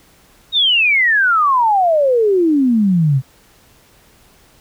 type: exponential sweep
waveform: sine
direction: down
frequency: 3791 to 126.4 Hz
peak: -10 dBFS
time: 0.52-3.22 s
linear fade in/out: 50 ms
effects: pink hiss -50 dBFS RMS until 4.6 s